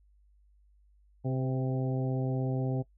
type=harmonic tone with a mistuned harmonic; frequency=130.9 Hz; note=C3; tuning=1 cent sharp; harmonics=1 / 2 / 3 / 4 / 5 / 6; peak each=-29 / -35 / -39 / -41 / -43 / -45 dBFS; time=1.24-2.83 s; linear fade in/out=20 ms; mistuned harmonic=4; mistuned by=-23 cents; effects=noise-tail reverb RT60 0.1 s tail -20 dB re dry + added 50 Hz sine -60 dBFS peak until 2.97 s